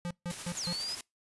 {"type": "tone bursts", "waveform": "square", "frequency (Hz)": 174.61, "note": "F3", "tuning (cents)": 0, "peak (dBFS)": -34, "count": 4, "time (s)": [0.05, 0.728], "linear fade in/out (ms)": 0, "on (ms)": 57, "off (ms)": 150}
{"type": "noise with tremolo", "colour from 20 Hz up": "white", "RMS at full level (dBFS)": -40, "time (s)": [0.3, 1.01], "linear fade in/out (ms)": 2, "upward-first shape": "square", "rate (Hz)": 12, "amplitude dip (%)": 30}
{"type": "exponential two-way sweep", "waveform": "sine", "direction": "down then up", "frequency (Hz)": [7300, 4147, 5110], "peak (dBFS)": -34, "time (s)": [0.57, 0.95], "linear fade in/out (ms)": 2, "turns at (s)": 0.66}
{"effects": ["noise-tail reverb RT60 0.2 s tail -25 dB re dry", "resampled to 24000 Hz"]}